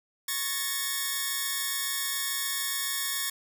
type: tone cluster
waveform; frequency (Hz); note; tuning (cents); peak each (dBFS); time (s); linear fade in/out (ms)
5% pulse; 1101 / 1715 / 1844; C#6 / A6 / A#6; -12 / -45 / -19; -22; 0.28-3.3; 5
effects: none